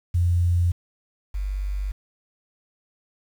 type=tone pair in turn; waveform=sine; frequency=87.31 / 48.69 Hz; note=F2 / G1; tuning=0 / -11 cents; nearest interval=minor seventh; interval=1011 cents; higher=first; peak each=-17 / -24 dBFS; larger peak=first; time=0.14-0.72 / 1.34-1.92 s; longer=neither; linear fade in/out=10 ms; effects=8-bit